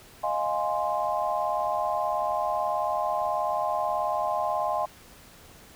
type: chord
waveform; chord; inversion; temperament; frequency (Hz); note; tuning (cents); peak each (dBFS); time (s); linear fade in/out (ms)
sine; F minor seventh; third; equal with one note detuned; 620.1 / 698.5 / 830.6 / 1046.5; Eb5 / F5 / Ab5 / C6; -6 / 0 / 0 / 0; -30; 0.23-4.86; 10
effects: pink hiss -51 dBFS RMS until 5.75 s